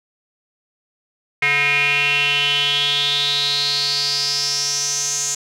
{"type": "tone with band-pass filter sweep", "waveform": "square", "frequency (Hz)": 143.5, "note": "D3", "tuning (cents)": -40, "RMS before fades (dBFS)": -19, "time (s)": [1.42, 5.35], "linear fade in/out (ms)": 5, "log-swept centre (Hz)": [2200, 6800], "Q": 7.2, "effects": []}